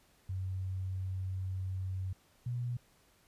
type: tone pair in turn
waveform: sine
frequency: 93.9 / 121.52 Hz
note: F#2 / B2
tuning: +26 / -28 cents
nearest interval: major third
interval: 446 cents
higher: second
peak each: -34 / -33 dBFS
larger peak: second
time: 0.29-2.13 / 2.46-2.77 s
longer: first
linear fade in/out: 5 ms
effects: pink hiss -67 dBFS RMS until 3.27 s + resampled to 32000 Hz